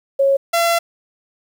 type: tone pair in turn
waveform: sine / sawtooth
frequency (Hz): 549 / 678.8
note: C#5 / F5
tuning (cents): -17 / -49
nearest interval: major third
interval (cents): 368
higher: second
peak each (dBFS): -11 / -10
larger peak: second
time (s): 0.19-0.37 / 0.53-0.79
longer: second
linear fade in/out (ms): 10
effects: 8-bit